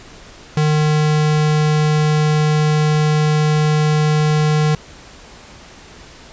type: tone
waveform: square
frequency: 152.3 Hz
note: D#3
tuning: 37 cents flat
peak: -13 dBFS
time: 0.57-4.75 s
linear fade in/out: 2 ms
effects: pink hiss -40 dBFS RMS until 6.32 s + resampled to 16000 Hz